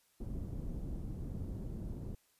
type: low-pass noise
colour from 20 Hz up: pink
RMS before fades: -41 dBFS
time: 0.2-2.15 s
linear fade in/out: 5 ms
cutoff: 240 Hz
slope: 12 dB/octave
effects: white hiss -72 dBFS RMS until 2.39 s + resampled to 32000 Hz